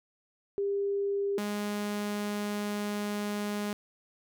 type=tone pair in turn; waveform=sine / sawtooth; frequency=400 / 206.8 Hz; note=G4 / G#3; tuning=+35 / -7 cents; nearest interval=major seventh; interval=1142 cents; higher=first; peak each=-27 dBFS; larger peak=neither; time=0.58-1.38 / 1.38-3.73 s; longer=second; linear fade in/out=0 ms; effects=none